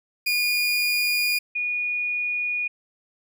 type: tone pair in turn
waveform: 30% pulse / sine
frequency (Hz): 2436 / 2452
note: D#7 / D#7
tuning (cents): -37 / -26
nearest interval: unison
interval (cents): 11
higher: second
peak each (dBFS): -18 / -23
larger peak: first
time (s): 0.26-1.39 / 1.55-2.68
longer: neither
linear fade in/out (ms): 10
effects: none